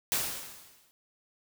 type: noise with exponential decay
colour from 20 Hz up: white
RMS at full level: -27 dBFS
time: 0.12-0.91 s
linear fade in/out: 0 ms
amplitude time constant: 170 ms
effects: none